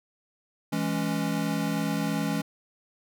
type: chord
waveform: square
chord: C# minor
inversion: first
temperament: equal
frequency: 164.81 / 207.7 / 277.2 Hz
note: E3 / G#3 / C#4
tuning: 0 / 0 / 0 cents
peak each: -31 dBFS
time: 0.72-2.42 s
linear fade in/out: 10 ms
effects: none